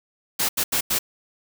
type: noise bursts at uneven times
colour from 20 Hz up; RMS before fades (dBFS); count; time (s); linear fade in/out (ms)
white; -22; 4; 0.39-0.49 / 0.57-0.64 / 0.72-0.81 / 0.9-0.99; 10
effects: none